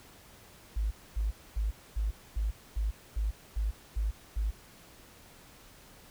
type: tone bursts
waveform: sine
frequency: 52.8 Hz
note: G#1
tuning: 29 cents sharp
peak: -27 dBFS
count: 10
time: 0.76-4.51 s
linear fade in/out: 10 ms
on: 150 ms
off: 250 ms
effects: pink hiss -55 dBFS RMS until 6.1 s